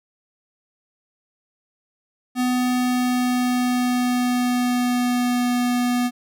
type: tone with pitch glide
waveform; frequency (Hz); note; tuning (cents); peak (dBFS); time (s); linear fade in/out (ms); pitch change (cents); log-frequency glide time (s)
square; 250 to 245.3; B3 to B3; +21 to -12; -19; 2.35-6.11; 50; -33; 2.54-5.57
effects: none